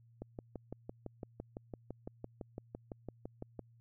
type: click train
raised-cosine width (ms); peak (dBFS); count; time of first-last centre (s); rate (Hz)
2; -29; 21; 0.22-3.593; 5.93
effects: added 116 Hz sine -61 dBFS peak until 3.8 s